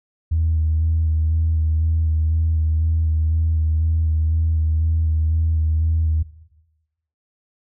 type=tone with vibrato; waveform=sine; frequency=79.7 Hz; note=D#2; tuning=42 cents sharp; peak=-15 dBFS; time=0.31-6.23 s; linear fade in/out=10 ms; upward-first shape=square; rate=2 Hz; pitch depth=20 cents each way; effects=noise-tail reverb RT60 1.0 s tail -17 dB re dry + tanh soft clip ceiling -11 dBFS